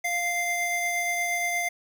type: tone pair together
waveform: square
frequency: 698.5 / 2087 Hz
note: F5 / C7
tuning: 0 / -5 cents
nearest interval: octave + perfect fifth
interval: 1895 cents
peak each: -31 / -27 dBFS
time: 0.04-1.69 s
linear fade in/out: 10 ms
effects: none